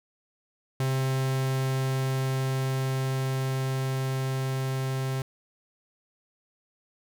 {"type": "tone with level ramp", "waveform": "45% pulse", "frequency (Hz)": 132.4, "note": "C3", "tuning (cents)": 21, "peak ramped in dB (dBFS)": [-24, -27], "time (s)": [0.8, 5.22], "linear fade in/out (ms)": 2, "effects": []}